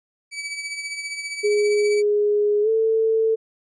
sawtooth tone with tremolo, 2292 Hz, D7, 43 cents flat, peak -22 dBFS, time 0.31-2.03 s, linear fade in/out 50 ms, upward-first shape triangle, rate 15 Hz, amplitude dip 60%
sine tone with pitch glide, 415.3 to 445.1 Hz, G#4 to A4, 0 to +20 cents, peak -16 dBFS, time 1.43-3.36 s, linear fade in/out 20 ms, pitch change +120 cents, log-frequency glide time 2.62-2.69 s
effects resampled to 22050 Hz

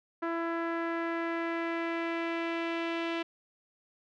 sawtooth tone with low-pass filter sweep, 334 Hz, E4, 23 cents sharp, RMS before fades -33 dBFS, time 0.22-3.23 s, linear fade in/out 10 ms, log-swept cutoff 1500 to 2900 Hz, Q 2.1, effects none

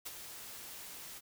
white noise with ADSR envelope, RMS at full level -41 dBFS, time 0.05-1.21 s, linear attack 16 ms, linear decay 31 ms, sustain -7 dB, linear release 36 ms, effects none

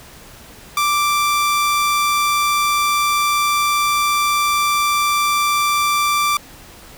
sawtooth tone, 1175 Hz, D6, 1 cent sharp, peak -11 dBFS, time 0.77-6.37 s, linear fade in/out 2 ms, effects pink hiss -41 dBFS RMS until 6.97 s

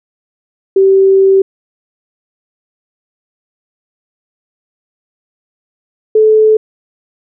sine tone pair in turn, 386.5 / 433.8 Hz, G4 / A4, -24 / -25 cents, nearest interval major second, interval 199 cents, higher second, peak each -4 dBFS, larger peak neither, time 0.76-1.42 / 6.15-6.57 s, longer first, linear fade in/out 5 ms, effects none

